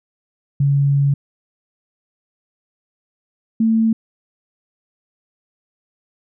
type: tone pair in turn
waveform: sine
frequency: 140.5 / 223.7 Hz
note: C#3 / A3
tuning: +24 / +29 cents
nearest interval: minor sixth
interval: 805 cents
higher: second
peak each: -12 dBFS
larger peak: neither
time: 0.6-1.14 / 3.6-3.93 s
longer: first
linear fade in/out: 5 ms
effects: none